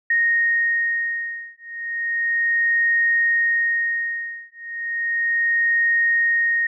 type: beating tone pair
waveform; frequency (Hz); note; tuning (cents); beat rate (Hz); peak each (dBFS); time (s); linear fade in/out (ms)
sine; 1861 / 1861.34; A#6 / A#6; -3 / -3; 0.34; -21; 0.1-6.67; 5
effects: none

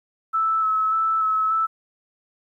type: tone with vibrato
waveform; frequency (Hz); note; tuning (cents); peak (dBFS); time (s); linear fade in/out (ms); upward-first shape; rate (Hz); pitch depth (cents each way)
sine; 1305; E6; -18; -18; 0.33-1.67; 20; square; 1.7; 15
effects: 10-bit

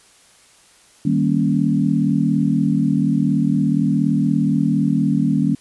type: chord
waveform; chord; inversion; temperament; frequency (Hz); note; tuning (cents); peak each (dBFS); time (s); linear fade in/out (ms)
sine; Eb dominant seventh; none; equal; 155.56 / 196 / 233.1 / 277.2; Eb3 / G3 / Bb3 / Db4; 0 / 0 / 0 / 0; -20; 1.05-5.55; 5
effects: white hiss -51 dBFS RMS until 5.6 s + resampled to 24000 Hz

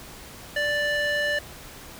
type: tone with band-pass filter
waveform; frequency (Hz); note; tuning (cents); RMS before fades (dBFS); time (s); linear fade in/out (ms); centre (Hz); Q
square; 587.3; D5; 0; -25; 0.56-1.39; 5; 1900; 1.5
effects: pink hiss -43 dBFS RMS until 1.99 s

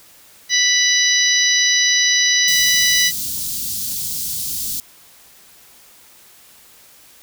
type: harmonic tone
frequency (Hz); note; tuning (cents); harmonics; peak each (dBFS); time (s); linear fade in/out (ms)
987; B5; -1; 2 / 3 / 4 / 5 / 6; -18 / -22 / -18 / -22 / -18; 0.49-3.12; 50
type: band-stop noise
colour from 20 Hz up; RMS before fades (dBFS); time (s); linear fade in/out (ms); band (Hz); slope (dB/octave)
white; -24; 2.48-4.8; 0; 250 to 4000; 24
effects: white hiss -47 dBFS RMS until 7.22 s

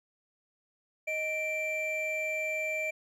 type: tone pair together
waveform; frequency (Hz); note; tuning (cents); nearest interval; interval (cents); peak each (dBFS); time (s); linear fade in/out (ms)
triangle; 624 / 2350; D#5 / D7; +5 / +1; octave + major seventh; 2296; -33 / -30; 1.07-2.91; 10
effects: none

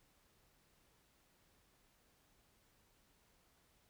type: silence
effects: pink hiss -73 dBFS RMS until 3.89 s

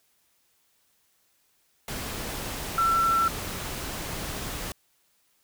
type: tone in noise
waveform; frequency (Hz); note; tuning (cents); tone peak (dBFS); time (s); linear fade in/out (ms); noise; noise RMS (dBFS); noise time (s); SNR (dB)
sine; 1344; E6; +33; -20; 2.78-3.28; 2; pink; -34; 1.88-4.72; +11
effects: white hiss -68 dBFS RMS until 5.43 s

